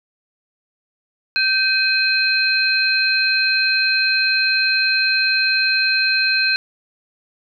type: tone cluster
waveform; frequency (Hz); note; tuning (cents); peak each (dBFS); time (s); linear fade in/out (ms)
sine; 1551 / 2520 / 4145; G6 / D#7 / C8; -19 / +21 / -17; -19; 1.36-6.56; 0
effects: none